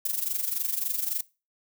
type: noise with amplitude modulation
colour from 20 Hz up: violet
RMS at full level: -26 dBFS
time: 0.05-1.21 s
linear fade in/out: 5 ms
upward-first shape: sine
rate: 23.6 Hz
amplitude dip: 75%
effects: noise-tail reverb RT60 0.3 s tail -21 dB re dry